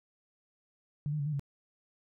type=tone with pitch steps; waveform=sine; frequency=146.2 / 151.7 / 142.2 / 152.5 / 140.3 Hz; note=D3 / D#3 / C#3 / D#3 / C#3; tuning=-7 / -44 / +45 / -34 / +21 cents; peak=-30 dBFS; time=1.06-1.395 s; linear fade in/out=0 ms; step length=67 ms; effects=none